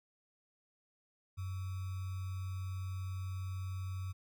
sine tone with sample-and-hold, 93.7 Hz, F#2, 22 cents sharp, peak -37 dBFS, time 1.37-4.13 s, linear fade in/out 20 ms, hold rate 1225 Hz, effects none

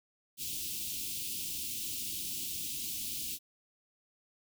white band-stop noise, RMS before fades -38 dBFS, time 0.37-3.39 s, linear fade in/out 50 ms, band 350 to 2600 Hz, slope 48 dB/octave, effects none

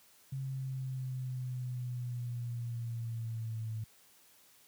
sine linear sweep, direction down, 134.8 to 110 Hz, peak -35 dBFS, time 0.32-3.84 s, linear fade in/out 5 ms, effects white hiss -63 dBFS RMS until 4.67 s + high-pass 60 Hz 12 dB/octave

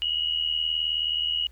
sine tone pair together, 2881 / 2960 Hz, F#7 / F#7, -47 / 0 cents, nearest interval unison, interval 47 cents, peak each -25 / -29 dBFS, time 0.02-1.47 s, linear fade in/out 0 ms, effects added 60 Hz sine -48 dBFS peak until 1.51 s + pink hiss -62 dBFS RMS until 1.51 s

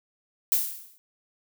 violet noise with exponential decay, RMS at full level -20 dBFS, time 0.52-0.98 s, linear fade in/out 0 ms, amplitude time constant 100 ms, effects none

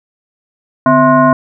sine tone with frequency modulation, 656 Hz, E5, 9 cents flat, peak -5 dBFS, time 0.86-1.33 s, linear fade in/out 2 ms, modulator 401 Hz, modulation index 1.5, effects none

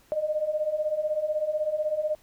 sine beating tone pair, 600 / 616 Hz, D5 / D#5, +37 / -17 cents, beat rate 16 Hz, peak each -30 / -26 dBFS, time 0.12-2.15 s, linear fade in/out 0 ms, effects pink hiss -60 dBFS RMS until 2.22 s

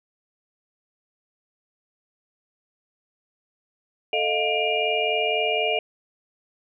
sine tone cluster, 440.6 / 621 / 705 / 2388 / 2845 Hz, A4 / D#5 / F5 / D7 / F7, +2 / -3 / +16 / +28 / +31 cents, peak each -27 dBFS, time 4.13-5.79 s, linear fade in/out 2 ms, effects none

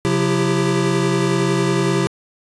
square tone cluster, 134.6 / 179.6 / 335.1 / 392.9 Hz, C3 / F3 / E4 / G4, +49 / +49 / +29 / +4 cents, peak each -22 dBFS, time 0.05-2.07 s, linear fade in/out 0 ms, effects resampled to 22050 Hz

